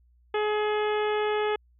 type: harmonic tone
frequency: 422.6 Hz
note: G#4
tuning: 30 cents sharp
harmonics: 1 / 2 / 3 / 4 / 5 / 6 / 7 / 8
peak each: -25 / -31 / -35 / -37 / -39 / -41 / -42 / -43 dBFS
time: 0.34-1.56 s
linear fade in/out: 5 ms
effects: added 60 Hz sine -58 dBFS peak until 1.79 s